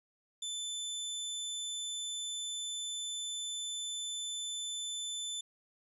25% pulse tone, 3520 Hz, A7, in tune, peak -33 dBFS, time 0.42-5.41 s, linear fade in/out 5 ms, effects resampled to 32000 Hz

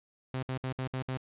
sawtooth tone bursts, 130 Hz, C3, 11 cents flat, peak -28 dBFS, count 6, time 0.34-1.172 s, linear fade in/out 0 ms, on 87 ms, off 62 ms, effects resampled to 8000 Hz + 11-bit

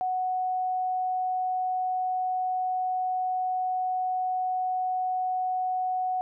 sine tone, 740 Hz, F#5, in tune, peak -25 dBFS, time 0.01-6.21 s, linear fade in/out 0 ms, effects none

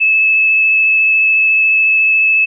sine tone with vibrato, 2606 Hz, E7, 20 cents flat, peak -8 dBFS, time 0-2.46 s, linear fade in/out 20 ms, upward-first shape triangle, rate 14 Hz, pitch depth 13 cents each way, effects none

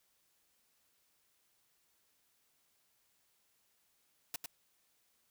white noise with echo, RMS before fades -39 dBFS, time 4.34-4.36 s, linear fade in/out 2 ms, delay 100 ms, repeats 1, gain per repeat -4 dB, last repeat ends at 4.46 s, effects white hiss -75 dBFS RMS until 5.3 s

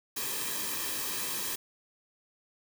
white noise with comb filter, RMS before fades -34 dBFS, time 0.16-1.56 s, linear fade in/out 10 ms, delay 1.4 ms, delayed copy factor -0.65, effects none

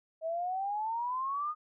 sine exponential sweep, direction up, 635 to 1244.5 Hz, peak -31 dBFS, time 0.21-1.55 s, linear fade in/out 50 ms, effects none

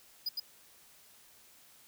square tone with echo, 4957 Hz, D#8, 7 cents flat, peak -32 dBFS, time 0.26-0.29 s, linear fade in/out 5 ms, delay 110 ms, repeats 1, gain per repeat -2 dB, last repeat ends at 0.4 s, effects white hiss -60 dBFS RMS until 1.87 s

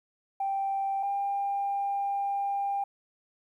sine tone pair in turn, 784 / 798.2 Hz, G5 / G5, 0 / +31 cents, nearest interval unison, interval 31 cents, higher second, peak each -26 dBFS, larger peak neither, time 0.4-1.03 / 1.03-2.84 s, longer second, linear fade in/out 5 ms, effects tanh soft clip ceiling -22 dBFS + 11-bit

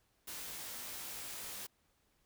white noise with comb filter, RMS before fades -45 dBFS, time 0.27-1.67 s, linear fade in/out 10 ms, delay 20 ms, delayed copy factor +0.5, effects pink hiss -75 dBFS RMS until 2.25 s

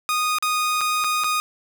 sawtooth tone with dropouts, 1238 Hz, D#6, 9 cents flat, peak -16 dBFS, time 0.09-1.4 s, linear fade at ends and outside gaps 0 ms, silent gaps 0.385-0.425 / 0.809-0.813 / 1.04-1.044 / 1.237-1.243 s, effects none

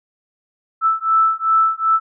sine beating tone pair, 1317 / 1319.6 Hz, E6 / E6, -2 / +1 cents, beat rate 2.6 Hz, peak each -16 dBFS, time 0.81-2 s, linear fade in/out 50 ms, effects none

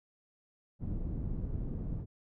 pink low-pass noise, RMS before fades -36 dBFS, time 0.79-2.06 s, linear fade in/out 50 ms, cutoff 200 Hz, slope 12 dB/octave, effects none

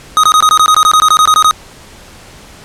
square tone bursts, 1252 Hz, D#6, 10 cents sharp, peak -5 dBFS, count 16, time 0.17-1.51 s, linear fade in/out 0 ms, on 65 ms, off 20 ms, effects pink hiss -36 dBFS RMS until 2.64 s + low-pass 10000 Hz 12 dB/octave

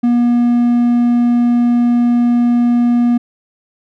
triangle tone, 240 Hz, B3, 49 cents flat, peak -7 dBFS, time 0.03-3.18 s, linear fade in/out 10 ms, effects none

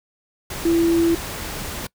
sine tone in noise, 334.8 Hz, E4, 27 cents sharp, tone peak -14 dBFS, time 0.65-1.15 s, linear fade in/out 5 ms, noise pink, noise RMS -30 dBFS, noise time 0.5-1.87 s, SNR +13 dB, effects noise-tail reverb RT60 0.1 s tail -23 dB re dry

